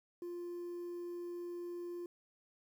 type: tone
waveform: sine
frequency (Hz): 349.2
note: F4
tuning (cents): 0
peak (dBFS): -38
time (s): 0.22-2.06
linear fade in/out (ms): 2
effects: tanh soft clip ceiling -40 dBFS + 11-bit

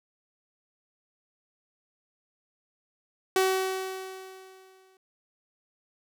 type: tone with exponential decay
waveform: sawtooth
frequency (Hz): 378.3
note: F#4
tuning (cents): +38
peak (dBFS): -16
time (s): 3.36-4.97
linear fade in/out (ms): 2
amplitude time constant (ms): 350
effects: none

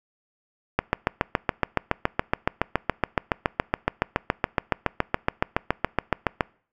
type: click train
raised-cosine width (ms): 0.5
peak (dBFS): -4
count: 41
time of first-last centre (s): 0.79-6.408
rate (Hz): 7.12
effects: noise-tail reverb RT60 0.5 s tail -25 dB re dry

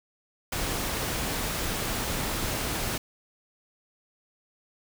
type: noise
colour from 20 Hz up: pink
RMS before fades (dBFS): -30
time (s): 0.52-2.98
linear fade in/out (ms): 5
effects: none

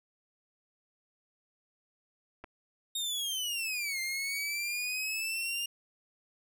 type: clicks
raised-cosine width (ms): 0.5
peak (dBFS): -31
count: 2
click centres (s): 2.44 / 2.443
type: linear two-way sweep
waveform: sawtooth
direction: down then up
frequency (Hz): 3729 to 2093 to 2819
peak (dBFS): -29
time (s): 2.95-5.66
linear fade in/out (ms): 5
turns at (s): 4
effects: none

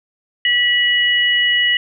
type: tone pair together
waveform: sine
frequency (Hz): 1949 / 2920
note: B6 / F#7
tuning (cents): -23 / -24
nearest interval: perfect fifth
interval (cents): 699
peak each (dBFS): -15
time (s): 0.45-1.77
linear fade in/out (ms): 2
effects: none

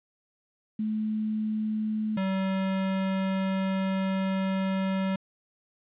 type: tone pair in turn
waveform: sine / square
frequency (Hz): 215.8 / 191.2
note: A3 / G3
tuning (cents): -33 / -43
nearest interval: major second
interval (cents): 210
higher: first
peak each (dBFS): -26 / -26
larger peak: neither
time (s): 0.79-2.17 / 2.17-5.16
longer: second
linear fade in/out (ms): 5
effects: resampled to 8000 Hz + 10-bit

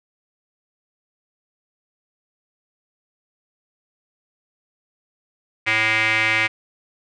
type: tone with band-pass filter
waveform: square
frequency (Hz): 110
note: A2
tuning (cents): 0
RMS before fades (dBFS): -19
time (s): 5.66-6.48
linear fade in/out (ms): 20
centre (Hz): 2200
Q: 5
effects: resampled to 22050 Hz

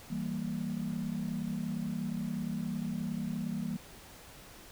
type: chord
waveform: sine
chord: E diminished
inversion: none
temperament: equal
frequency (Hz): 164.81 / 196 / 233.1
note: E3 / G3 / Bb3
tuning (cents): 0 / 0 / 0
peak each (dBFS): -37 / -36 / -36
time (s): 0.1-3.77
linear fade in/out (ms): 10
effects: tanh soft clip ceiling -25 dBFS + pink hiss -52 dBFS RMS until 4.71 s

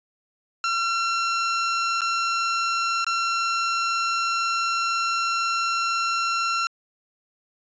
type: tone with dropouts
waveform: sawtooth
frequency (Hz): 1361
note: F6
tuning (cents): -45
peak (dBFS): -18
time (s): 0.64-6.67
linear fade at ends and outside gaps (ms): 1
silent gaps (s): 2.008-2.017 / 3.045-3.066
effects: resampled to 16000 Hz

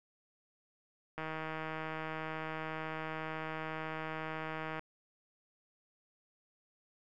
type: click train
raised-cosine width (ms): 0.5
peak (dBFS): -25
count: 572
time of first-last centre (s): 1.18-4.794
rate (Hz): 158
effects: none

